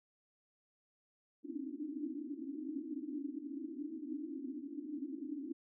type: band-pass noise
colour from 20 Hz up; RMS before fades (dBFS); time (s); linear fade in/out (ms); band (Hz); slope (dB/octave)
white; -43; 1.43-5.53; 10; 260 to 320; 96
effects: none